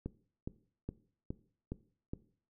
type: click train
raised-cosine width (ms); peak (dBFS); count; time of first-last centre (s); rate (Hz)
3; -25; 6; 0.06-2.135; 2.41
effects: noise-tail reverb RT60 0.5 s tail -18 dB re dry